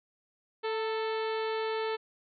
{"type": "harmonic tone with a mistuned harmonic", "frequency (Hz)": 440, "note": "A4", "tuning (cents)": 0, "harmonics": [1, 2, 3, 4, 5, 6, 7, 8, 9, 10], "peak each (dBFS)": [-31, -37, -41, -43, -45, -47, -48, -49, -50, -51], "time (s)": [0.63, 1.97], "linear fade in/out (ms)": 20, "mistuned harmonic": 2, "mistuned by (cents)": 35, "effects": []}